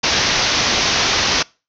white low-pass noise, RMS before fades -17 dBFS, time 0.03-1.43 s, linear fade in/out 10 ms, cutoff 6200 Hz, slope 96 dB/octave, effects noise-tail reverb RT60 0.3 s tail -24 dB re dry

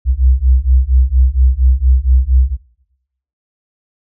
sine beating tone pair, 62 / 66.3 Hz, B1 / C2, +7 / +23 cents, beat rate 4.3 Hz, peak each -11 dBFS, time 0.05-2.57 s, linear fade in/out 50 ms, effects noise-tail reverb RT60 0.8 s tail -19 dB re dry

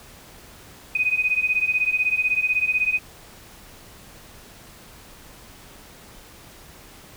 sine beating tone pair, 2489 / 2505 Hz, D#7 / D#7, 0 / +11 cents, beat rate 16 Hz, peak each -23 / -21 dBFS, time 0.95-2.99 s, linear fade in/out 5 ms, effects pink hiss -46 dBFS RMS until 7.16 s

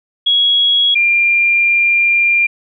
sine tone pair in turn, 3326 / 2391 Hz, G#7 / D7, +2 / +30 cents, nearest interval tritone, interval 572 cents, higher first, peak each -9 dBFS, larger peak neither, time 0.26-0.95 / 0.95-2.47 s, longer second, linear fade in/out 10 ms, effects none

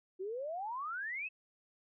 sine exponential sweep, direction up, 360.5 to 2665 Hz, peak -37 dBFS, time 0.19-1.29 s, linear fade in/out 20 ms, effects none

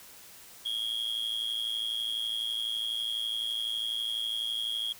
triangle tone with amplitude modulation, 3283 Hz, G#7, 21 cents flat, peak -25 dBFS, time 0.65-4.93 s, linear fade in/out 10 ms, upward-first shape sine, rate 112 Hz, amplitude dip 80%, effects white hiss -51 dBFS RMS until 4.99 s

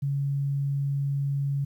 sine tone, 140 Hz, C#3, 18 cents sharp, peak -24 dBFS, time 0.02-1.65 s, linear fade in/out 10 ms, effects 10-bit

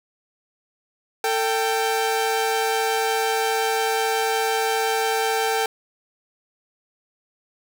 sawtooth tone pair together, 447.2 / 784 Hz, A4 / G5, +28 / 0 cents, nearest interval minor seventh, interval 972 cents, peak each -19 / -19 dBFS, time 1.24-5.66 s, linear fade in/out 2 ms, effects none

